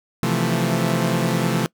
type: chord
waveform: sawtooth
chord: F major seventh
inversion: second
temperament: equal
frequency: 130.81 / 164.81 / 174.61 / 220 Hz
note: C3 / E3 / F3 / A3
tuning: 0 / 0 / 0 / 0 cents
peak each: -20 dBFS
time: 0.23-1.66 s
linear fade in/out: 0 ms
effects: noise-tail reverb RT60 0.1 s tail -22 dB re dry